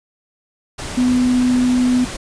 sine tone in noise, 250 Hz, B3, 21 cents sharp, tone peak -12 dBFS, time 0.97-2.05 s, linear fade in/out 10 ms, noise pink, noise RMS -28 dBFS, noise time 0.78-2.17 s, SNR +13 dB, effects resampled to 22050 Hz

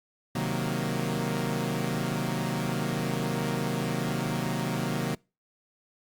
sawtooth chord, C half-diminished seventh, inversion none, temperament equal, 130.81 / 155.56 / 185 / 233.1 Hz, C3 / Eb3 / Gb3 / Bb3, 0 / 0 / 0 / 0 cents, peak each -29 dBFS, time 0.35-5.15 s, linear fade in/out 5 ms, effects noise-tail reverb RT60 0.3 s tail -26 dB re dry + Opus 48 kbps

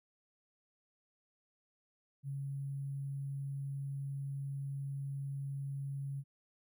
sine tone with sample-and-hold, 138.59 Hz, C#3, in tune, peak -37 dBFS, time 2.23-6.24 s, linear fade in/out 50 ms, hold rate 11025 Hz, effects none

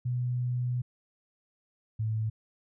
sine tone pair in turn, 123.7 / 109.82 Hz, B2 / A2, +3 / -3 cents, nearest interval major second, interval 206 cents, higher first, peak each -27 dBFS, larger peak neither, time 0.05-0.82 / 1.99-2.3 s, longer first, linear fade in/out 10 ms, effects none

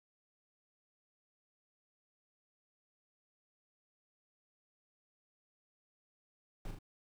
brown noise with echo, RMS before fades -42 dBFS, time 6.65-6.71 s, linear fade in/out 2 ms, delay 39 ms, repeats 2, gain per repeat -4 dB, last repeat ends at 6.788 s, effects none

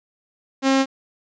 sawtooth tone, 268.5 Hz, C4, 45 cents sharp, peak -11 dBFS, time 0.62-0.86 s, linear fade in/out 50 ms, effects resampled to 16000 Hz + 8-bit

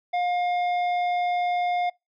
triangle tone with hard clipping, 711 Hz, F5, 31 cents sharp, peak -24 dBFS, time 0.13-1.9 s, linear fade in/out 10 ms, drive 14 dB, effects noise-tail reverb RT60 0.2 s tail -25 dB re dry + low-pass 4000 Hz 12 dB/octave

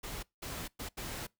pink noise bursts at uneven times, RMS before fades -41 dBFS, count 4, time 0.03-0.23 / 0.42-0.68 / 0.79-0.89 / 0.97-1.27 s, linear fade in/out 10 ms, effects noise-tail reverb RT60 0.2 s tail -24 dB re dry

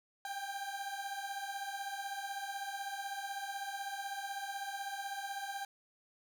30% pulse beating tone pair, 784 / 800 Hz, G5 / G5, 0 / +35 cents, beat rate 16 Hz, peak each -40 / -39 dBFS, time 0.25-5.65 s, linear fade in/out 2 ms, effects none

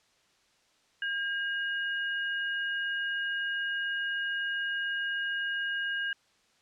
sine tone pair together, 1614 / 2879 Hz, G#6 / F#7, -50 / -48 cents, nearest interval minor seventh, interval 1002 cents, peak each -30 / -37 dBFS, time 1.02-6.13 s, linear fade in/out 2 ms, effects white hiss -67 dBFS RMS until 6.61 s + low-pass 6000 Hz 12 dB/octave

